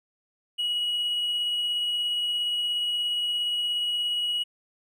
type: tone with tremolo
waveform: triangle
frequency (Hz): 2911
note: F#7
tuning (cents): -29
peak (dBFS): -21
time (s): 0.58-4.44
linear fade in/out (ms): 20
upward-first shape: triangle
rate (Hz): 17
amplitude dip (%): 25
effects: tanh soft clip ceiling -19 dBFS